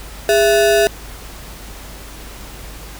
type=ring-modulated tone; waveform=square; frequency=538 Hz; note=C5; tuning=48 cents sharp; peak=-8 dBFS; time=0.29-0.87 s; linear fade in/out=0 ms; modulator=129 Hz; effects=added 50 Hz sine -34 dBFS peak until 2.99 s + pink hiss -36 dBFS RMS until 2.99 s